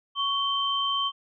sine tone pair together, 1114 / 3118 Hz, C#6 / G7, +8 / -10 cents, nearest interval octave + tritone, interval 1782 cents, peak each -27 / -26 dBFS, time 0.15-1.12 s, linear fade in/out 50 ms, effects none

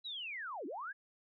sine linear two-way sweep, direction down then up, 4000 to 250.7 to 1717 Hz, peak -40 dBFS, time 0.04-0.93 s, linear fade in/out 20 ms, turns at 0.66 s, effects none

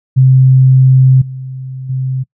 sine tone with level steps, 130.81 Hz, C3, in tune, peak -3 / -21 / -13 dBFS, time 0.16-2.24 s, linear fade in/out 20 ms, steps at 1.21 / 1.89 s, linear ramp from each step 10 ms, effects noise-tail reverb RT60 0.1 s tail -24 dB re dry

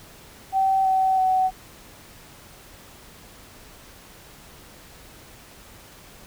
sine tone with pitch steps, 770 / 760.3 / 750.7 Hz, G5 / F#5 / F#5, -31 / +47 / +25 cents, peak -17 dBFS, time 0.52-1.51 s, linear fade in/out 50 ms, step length 330 ms, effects pink hiss -47 dBFS RMS until 6.26 s

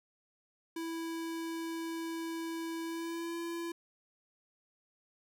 square tone with pitch glide, 329.6 to 337.9 Hz, E4 to E4, 0 to +43 cents, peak -37 dBFS, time 0.76-3.72 s, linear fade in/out 5 ms, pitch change +43 cents, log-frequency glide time 2.84-3.38 s, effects none

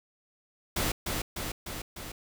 pink noise with echo, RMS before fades -29 dBFS, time 0.76-0.92 s, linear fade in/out 5 ms, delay 300 ms, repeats 4, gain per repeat -3 dB, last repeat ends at 2.12 s, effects none

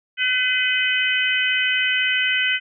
harmonic tone, 506 Hz, B4, 42 cents sharp, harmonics 3 / 4 / 5 / 6, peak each -23 / -23 / -23 / -23 dBFS, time 0.17-2.6 s, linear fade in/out 50 ms, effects none

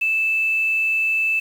sine tone with quantisation, 2634 Hz, E7, 2 cents flat, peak -17 dBFS, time 0.01-1.4 s, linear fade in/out 10 ms, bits 7, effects none

